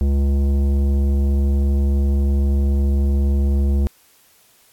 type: tone with tanh clipping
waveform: sine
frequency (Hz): 69.7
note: C#2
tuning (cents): +10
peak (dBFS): -16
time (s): 0.01-3.87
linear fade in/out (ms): 0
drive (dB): 13
effects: white hiss -54 dBFS RMS until 4.72 s + AAC 64 kbps